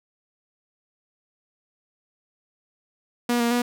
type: tone with pitch steps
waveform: sawtooth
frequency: 240.6 / 235.5 / 242.4 Hz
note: B3 / A#3 / B3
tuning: -45 / +18 / -32 cents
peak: -16 dBFS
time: 3.29-3.62 s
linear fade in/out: 5 ms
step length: 110 ms
effects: none